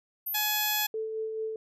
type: tone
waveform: sine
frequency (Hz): 13120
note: G#9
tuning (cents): -22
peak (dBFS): -30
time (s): 0.26-0.87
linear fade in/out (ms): 10
type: harmonic tone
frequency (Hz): 844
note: G#5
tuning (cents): +28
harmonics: 1 / 2 / 3 / 4 / 5 / 6 / 7 / 8 / 9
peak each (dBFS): -34 / -35 / -36 / -33 / -39 / -39 / -40 / -43 / -37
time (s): 0.34-0.87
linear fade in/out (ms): 10
type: tone with tremolo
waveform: sine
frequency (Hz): 440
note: A4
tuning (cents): 0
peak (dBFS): -29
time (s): 0.94-1.56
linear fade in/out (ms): 2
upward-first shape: sine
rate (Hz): 4.6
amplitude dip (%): 35
effects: none